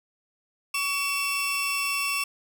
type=tone pair together; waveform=sawtooth; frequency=1129.7 / 2687 Hz; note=C#6 / E7; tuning=+32 / +33 cents; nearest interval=octave + minor third; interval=1501 cents; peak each=-27 / -23 dBFS; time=0.74-2.24 s; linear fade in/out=5 ms; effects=none